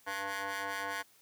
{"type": "ring-modulated tone", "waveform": "15% pulse", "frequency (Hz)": 197.3, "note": "G3", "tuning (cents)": 11, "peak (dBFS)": -26, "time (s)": [0.06, 1.03], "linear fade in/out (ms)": 20, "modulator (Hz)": 1280, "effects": ["white hiss -64 dBFS RMS until 1.21 s", "high-pass 80 Hz 12 dB/octave"]}